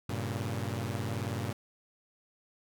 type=chord; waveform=sawtooth; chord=G diminished; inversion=none; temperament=equal; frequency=98 / 116.54 / 138.59 Hz; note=G2 / Bb2 / Db3; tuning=0 / 0 / 0 cents; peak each=-32 / -32 / -36 dBFS; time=0.09-1.53 s; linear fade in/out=5 ms; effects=none